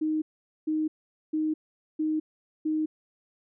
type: tone bursts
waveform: sine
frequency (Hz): 310.9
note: D#4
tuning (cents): -1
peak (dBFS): -24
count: 5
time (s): 0.01-2.86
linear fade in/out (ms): 10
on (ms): 210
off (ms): 450
effects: none